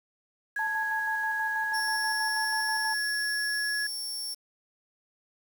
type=tone with pitch glide; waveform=sine; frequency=1661.2 to 1688.3 Hz; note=G#6 to G#6; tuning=0 to +28 cents; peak=-28 dBFS; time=0.56-3.87 s; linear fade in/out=5 ms; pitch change=+28 cents; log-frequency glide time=1.56-2.57 s
type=tone with tremolo; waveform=sine; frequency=880 Hz; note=A5; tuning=in tune; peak=-30 dBFS; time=0.59-2.94 s; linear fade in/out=2 ms; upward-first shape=square; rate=6.2 Hz; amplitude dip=45%
type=tone; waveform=sawtooth; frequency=5460 Hz; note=F8; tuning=40 cents flat; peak=-30 dBFS; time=1.73-4.35 s; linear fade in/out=20 ms
effects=8-bit